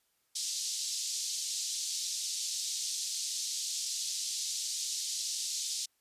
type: band-pass noise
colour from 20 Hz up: white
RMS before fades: -36 dBFS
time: 0.35-5.86 s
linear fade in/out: 10 ms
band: 4000 to 7500 Hz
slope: 24 dB/octave
effects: white hiss -75 dBFS RMS until 6 s + resampled to 32000 Hz